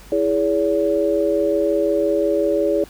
sine chord, C# minor, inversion first, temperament equal with one note detuned, 329.6 / 415.3 / 568.6 Hz, E4 / G#4 / C#5, 0 / 0 / +44 cents, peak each -21 / -20 / -19 dBFS, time 0.12-2.84 s, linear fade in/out 2 ms, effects added 50 Hz sine -43 dBFS peak until 2.89 s + pink hiss -45 dBFS RMS until 2.89 s

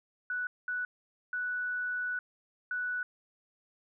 sine tone bursts at uneven times, 1480 Hz, F#6, in tune, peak -31 dBFS, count 4, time 0.3-0.47 / 0.68-0.85 / 1.33-2.19 / 2.71-3.03 s, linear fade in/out 2 ms, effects none

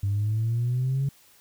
sine exponential sweep, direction up, 98 to 140 Hz, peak -21 dBFS, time 0.03-1.09 s, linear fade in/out 5 ms, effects tanh soft clip ceiling -19 dBFS + white hiss -57 dBFS RMS until 1.4 s

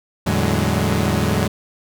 sawtooth tone cluster, 83.4 / 110.6 / 146.7 / 186.9 / 208.4 Hz, E2 / A2 / D3 / F#3 / G#3, +21 / +9 / -2 / +18 / +6 cents, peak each -19 dBFS, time 0.26-1.48 s, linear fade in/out 10 ms, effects none

